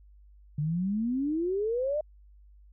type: exponential sweep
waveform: sine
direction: up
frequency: 143.4 to 622.3 Hz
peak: -26 dBFS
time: 0.58-2.01 s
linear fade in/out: 5 ms
effects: added 50 Hz sine -52 dBFS peak until 2.72 s